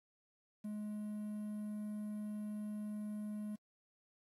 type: tone with quantisation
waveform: triangle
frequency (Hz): 210.4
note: G#3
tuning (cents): +23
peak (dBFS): -38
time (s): 0.64-3.56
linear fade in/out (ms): 10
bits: 11
effects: AAC 48 kbps

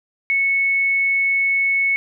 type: tone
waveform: sine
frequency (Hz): 2206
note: C#7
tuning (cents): -9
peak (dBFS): -15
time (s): 0.3-1.96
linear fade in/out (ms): 0
effects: none

